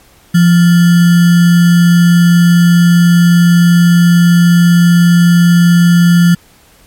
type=tone with sample-and-hold; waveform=sine; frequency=172.6 Hz; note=F3; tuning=20 cents flat; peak=-3 dBFS; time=0.34-6.35 s; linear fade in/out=10 ms; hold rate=1575 Hz; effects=pink hiss -45 dBFS RMS until 6.86 s + MP3 64 kbps